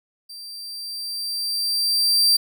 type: tone with level ramp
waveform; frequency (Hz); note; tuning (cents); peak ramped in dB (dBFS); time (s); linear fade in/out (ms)
40% pulse; 4699; D8; 0; -35 to -12; 0.29-2.37; 10
effects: none